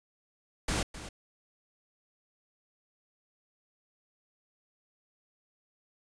pink noise with echo, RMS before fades -30 dBFS, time 0.68-0.83 s, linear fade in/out 5 ms, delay 260 ms, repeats 1, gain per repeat -13 dB, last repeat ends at 1.09 s, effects resampled to 22050 Hz

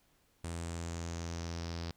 sawtooth tone with low-pass filter sweep, 84.2 Hz, E2, 37 cents sharp, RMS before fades -40 dBFS, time 0.44-1.91 s, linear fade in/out 0 ms, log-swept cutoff 8700 to 4900 Hz, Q 4.3, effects pink hiss -71 dBFS RMS until 1.96 s

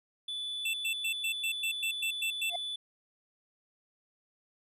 triangle tone, 3474 Hz, A7, 23 cents flat, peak -33 dBFS, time 0.28-2.76 s, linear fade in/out 5 ms
square tone bursts, 2665 Hz, E7, 18 cents sharp, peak -31 dBFS, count 10, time 0.65-2.5 s, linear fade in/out 5 ms, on 86 ms, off 110 ms
triangle tone with exponential growth, 700 Hz, F5, 4 cents sharp, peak -28 dBFS, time 2.48-2.56 s, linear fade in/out 5 ms, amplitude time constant 17 ms
effects resampled to 32000 Hz

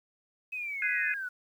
sine linear sweep, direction down, 2569 to 1445 Hz, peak -33 dBFS, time 0.52-1.29 s, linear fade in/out 10 ms
sine chord, Ab dominant seventh, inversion third, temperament just, 1495.1 / 1661.2 / 2077 / 2492 Hz, Gb6 / Ab6 / C7 / Eb7, +18 / 0 / -13 / +2 cents, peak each -35 / -32 / -35 / -32 dBFS, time 0.82-1.14 s, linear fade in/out 2 ms
effects 10-bit

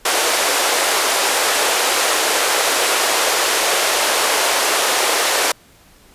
pink band-pass noise, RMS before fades -17 dBFS, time 0.05-5.52 s, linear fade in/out 5 ms, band 430 to 12000 Hz, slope 24 dB/octave, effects pink hiss -49 dBFS RMS until 6.14 s + resampled to 32000 Hz

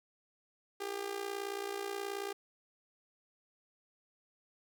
sawtooth tone with amplitude modulation, 400 Hz, G4, 35 cents sharp, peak -30 dBFS, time 0.8-2.33 s, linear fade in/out 10 ms, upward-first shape sine, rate 58.6 Hz, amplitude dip 75%, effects none

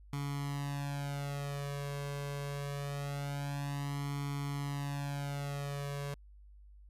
sawtooth tone with flanger, 142 Hz, C#3, 42 cents sharp, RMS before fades -38 dBFS, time 0.13-6.14 s, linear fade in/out 0 ms, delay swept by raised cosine 0.91 to 1.89 ms, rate 0.24 Hz, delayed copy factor +0.95, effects added 50 Hz sine -53 dBFS peak until 6.89 s + resampled to 32000 Hz

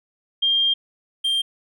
sine / triangle tone pair in turn, 3202 / 3182 Hz, G7 / G7, +36 / +25 cents, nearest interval unison, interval 11 cents, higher first, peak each -16 / -17 dBFS, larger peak first, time 0.42-0.74 / 1.24-1.42 s, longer first, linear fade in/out 10 ms, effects none

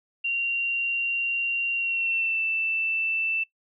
sine tone with pitch glide, 2762 to 2660 Hz, F7 to E7, -20 to +15 cents, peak -23 dBFS, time 0.24-3.44 s, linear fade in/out 10 ms, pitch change -65 cents, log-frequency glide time 1.75-2.42 s, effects noise-tail reverb RT60 0.1 s tail -20 dB re dry

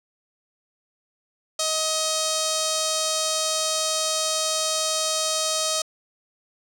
5% pulse tone with notch filter, 631 Hz, D#5, 24 cents sharp, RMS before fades -24 dBFS, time 1.59-5.82 s, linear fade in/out 5 ms, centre 2100 Hz, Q 0.88, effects low-pass 12000 Hz 12 dB/octave

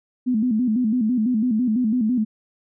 sine tone with vibrato, 233.1 Hz, A#3, in tune, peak -17 dBFS, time 0.26-2.25 s, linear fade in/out 20 ms, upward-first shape square, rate 6 Hz, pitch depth 130 cents each way, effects none

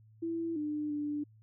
sine tone with pitch steps, 332 / 299.4 / 294.3 Hz, E4 / D4 / D4, +12 / +33 / +4 cents, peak -32 dBFS, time 0.22-1.24 s, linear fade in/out 10 ms, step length 340 ms, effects added 109 Hz sine -57 dBFS peak until 1.42 s

